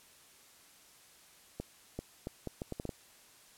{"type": "accelerating click train", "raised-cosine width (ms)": 2, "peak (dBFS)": -24, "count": 9, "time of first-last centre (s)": [1.6, 2.892], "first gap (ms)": 390, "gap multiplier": 0.72, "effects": ["white hiss -60 dBFS RMS until 3.57 s", "low-pass 12000 Hz 12 dB/octave"]}